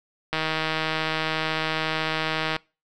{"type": "click train", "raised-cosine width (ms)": 0.3, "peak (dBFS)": -9, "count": 354, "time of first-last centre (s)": [0.33, 2.564], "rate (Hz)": 158, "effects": ["noise-tail reverb RT60 0.3 s tail -24 dB re dry"]}